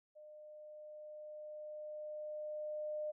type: tone with level ramp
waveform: sine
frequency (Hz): 606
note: D#5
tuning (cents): -46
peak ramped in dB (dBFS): -53 to -37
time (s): 0.15-3.12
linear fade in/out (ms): 20
effects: none